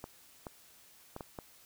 clicks, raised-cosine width 1 ms, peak -27 dBFS, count 5, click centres 0.041 / 0.468 / 1.164 / 1.208 / 1.388 s, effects white hiss -60 dBFS RMS until 1.65 s

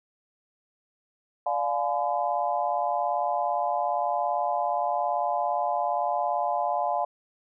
sine chord, D diminished seventh, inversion none, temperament just, 587.3 / 704.8 / 845.8 / 1014.9 Hz, D5 / F5 / Ab5 / Cb6, 0 / +16 / +31 / +47 cents, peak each -31 / -27 / -29 / -32 dBFS, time 1.46-7.05 s, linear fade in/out 5 ms, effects none

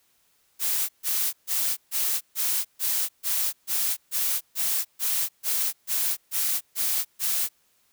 blue noise bursts, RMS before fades -25 dBFS, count 16, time 0.59-7.49 s, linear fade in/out 50 ms, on 300 ms, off 140 ms, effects white hiss -66 dBFS RMS until 7.92 s

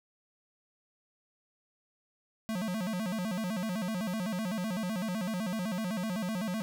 square tone with vibrato, 199.7 Hz, G3, 32 cents sharp, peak -32 dBFS, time 2.49-6.62 s, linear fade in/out 0 ms, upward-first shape square, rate 7.9 Hz, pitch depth 180 cents each way, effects none

